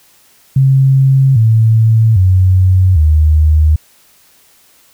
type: tone with pitch steps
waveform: sine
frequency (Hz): 134.4 / 111.72 / 92.86 / 77.19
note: C3 / A2 / F#2 / D#2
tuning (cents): +47 / +27 / +7 / -13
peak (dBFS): -5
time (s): 0.56-3.76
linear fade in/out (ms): 5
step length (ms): 800
effects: white hiss -48 dBFS RMS until 4.93 s